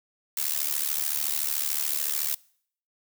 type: noise with amplitude modulation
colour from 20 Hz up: blue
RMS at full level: -24 dBFS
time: 0.37-2.35 s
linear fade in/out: 5 ms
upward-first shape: sine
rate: 73.7 Hz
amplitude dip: 90%
effects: noise-tail reverb RT60 0.6 s tail -24 dB re dry